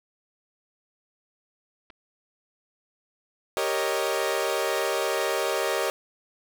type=clicks; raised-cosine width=0.3 ms; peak=-32 dBFS; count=2; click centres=1.901 / 1.904 s
type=chord; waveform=sawtooth; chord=Eb dominant seventh; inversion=first; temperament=equal; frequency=392 / 466.2 / 554.4 / 622.3 Hz; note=G4 / Bb4 / Db5 / Eb5; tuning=0 / 0 / 0 / 0 cents; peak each=-26 dBFS; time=3.57-5.9 s; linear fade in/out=0 ms
effects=none